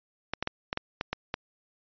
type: clicks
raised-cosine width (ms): 0.3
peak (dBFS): -13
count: 8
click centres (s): 0.336 / 0.426 / 0.474 / 0.729 / 0.774 / 1.011 / 1.13 / 1.341
effects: resampled to 11025 Hz